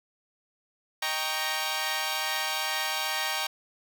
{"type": "chord", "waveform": "10% pulse", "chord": "Eb dominant seventh", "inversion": "none", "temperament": "equal with one note detuned", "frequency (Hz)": [622.3, 784, 932.3, 1111.9], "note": ["Eb5", "G5", "Bb5", "Db6"], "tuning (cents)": [0, 0, 0, 5], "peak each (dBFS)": [-28, -24, -24, -26], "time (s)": [1.02, 3.47], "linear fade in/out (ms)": 5, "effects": []}